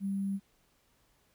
sine tone with sample-and-hold, 196.3 Hz, G3, 3 cents sharp, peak -30 dBFS, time 0-0.4 s, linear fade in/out 50 ms, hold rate 11025 Hz, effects pink hiss -70 dBFS RMS until 1.34 s

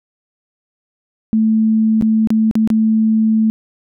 sine tone with dropouts, 220 Hz, A3, in tune, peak -10 dBFS, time 1.33-3.5 s, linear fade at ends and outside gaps 0 ms, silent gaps 2.012-2.023 / 2.273-2.304 / 2.512-2.554 / 2.675-2.702 s, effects none

